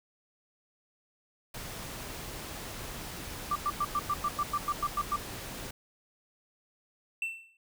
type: noise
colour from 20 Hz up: pink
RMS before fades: -41 dBFS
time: 1.54-5.71 s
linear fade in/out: 5 ms
type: tone bursts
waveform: sine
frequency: 1177 Hz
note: D6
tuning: 3 cents sharp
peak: -26 dBFS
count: 12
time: 3.51-5.162 s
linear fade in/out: 5 ms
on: 46 ms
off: 100 ms
type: tone with exponential decay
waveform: triangle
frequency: 2683 Hz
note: E7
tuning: 30 cents sharp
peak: -26 dBFS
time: 7.22-7.57 s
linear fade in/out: 2 ms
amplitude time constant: 76 ms
effects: none